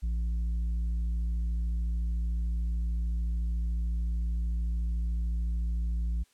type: tone with tanh clipping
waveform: sine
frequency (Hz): 57.1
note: A#1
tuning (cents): -35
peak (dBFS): -28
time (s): 0.02-6.24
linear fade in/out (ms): 20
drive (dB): 5
effects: white hiss -67 dBFS RMS until 6.33 s + low-pass 10000 Hz 12 dB/octave